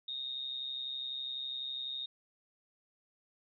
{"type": "tone with amplitude modulation", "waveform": "sine", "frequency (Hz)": 3708, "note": "A#7", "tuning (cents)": -10, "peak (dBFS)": -34, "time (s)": [0.08, 2.06], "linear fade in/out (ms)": 5, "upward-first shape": "sine", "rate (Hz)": 132, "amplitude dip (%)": 60, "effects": []}